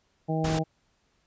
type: harmonic tone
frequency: 159.1 Hz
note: D#3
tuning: 39 cents sharp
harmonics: 1 / 2 / 3 / 4 / 5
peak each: -27 / -32 / -34 / -34 / -34 dBFS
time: 0.28-0.64 s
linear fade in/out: 20 ms
type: noise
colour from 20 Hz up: pink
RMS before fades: -32 dBFS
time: 0.44-0.59 s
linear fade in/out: 5 ms
effects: pink hiss -70 dBFS RMS until 1.26 s + resampled to 16000 Hz